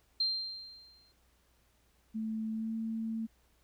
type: tone with exponential decay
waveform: sine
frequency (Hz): 4166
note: C8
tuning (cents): -8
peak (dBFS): -26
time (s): 0.2-1.12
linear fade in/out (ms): 5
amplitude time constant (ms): 200
type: tone with pitch glide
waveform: sine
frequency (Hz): 220 to 223.8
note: A3 to A3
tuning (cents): 0 to +30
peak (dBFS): -33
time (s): 2.14-3.27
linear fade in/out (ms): 20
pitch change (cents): +30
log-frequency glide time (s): 2.52-2.72
effects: added 60 Hz sine -70 dBFS peak until 3.63 s + pink hiss -71 dBFS RMS until 3.63 s